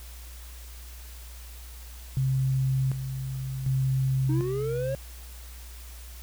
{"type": "tone with tremolo", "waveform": "sine", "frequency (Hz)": 132.3, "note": "C3", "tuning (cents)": 20, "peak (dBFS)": -22, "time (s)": [2.17, 4.95], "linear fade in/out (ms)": 0, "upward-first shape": "square", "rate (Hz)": 0.67, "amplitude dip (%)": 60}
{"type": "linear sweep", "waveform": "triangle", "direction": "up", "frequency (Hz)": [303.2, 553], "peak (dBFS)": -26, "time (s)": [4.29, 4.95], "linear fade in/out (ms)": 5}
{"effects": ["added 60 Hz sine -41 dBFS peak until 6.22 s", "white hiss -49 dBFS RMS until 6.22 s"]}